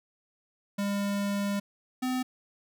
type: tone pair in turn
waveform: square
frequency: 201.3 / 255.1 Hz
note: G3 / C4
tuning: +46 / -44 cents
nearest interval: major third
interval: 410 cents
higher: second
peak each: -28 dBFS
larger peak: neither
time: 0.78-1.6 / 2.02-2.23 s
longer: first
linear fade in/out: 10 ms
effects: none

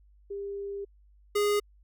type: tone pair in turn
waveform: sine / square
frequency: 400.1 / 412.8 Hz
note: G4 / G#4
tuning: +35 / -10 cents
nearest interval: minor second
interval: 55 cents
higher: second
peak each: -33 / -24 dBFS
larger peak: second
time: 0.3-0.85 / 1.35-1.6 s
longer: first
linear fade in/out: 10 ms
effects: added 50 Hz sine -56 dBFS peak until 1.83 s

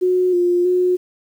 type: tone with pitch steps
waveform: sine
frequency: 365.2 / 352.8 / 362.3 Hz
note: F#4 / F4 / F#4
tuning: -23 / +18 / -36 cents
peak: -13 dBFS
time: 0.01-0.97 s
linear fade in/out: 20 ms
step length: 320 ms
effects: 8-bit

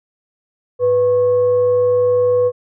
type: tone with frequency modulation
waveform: sine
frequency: 493.9 Hz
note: B4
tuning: in tune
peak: -11 dBFS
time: 0.79-2.52 s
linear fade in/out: 50 ms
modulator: 598 Hz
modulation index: 0.23
effects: none

